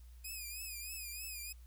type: tone with vibrato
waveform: 5% pulse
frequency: 2489 Hz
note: D#7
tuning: in tune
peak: -34 dBFS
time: 0.24-1.53 s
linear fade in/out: 10 ms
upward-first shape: triangle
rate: 3.2 Hz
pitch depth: 100 cents each way
effects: added 60 Hz sine -52 dBFS peak until 1.66 s + white hiss -70 dBFS RMS until 1.66 s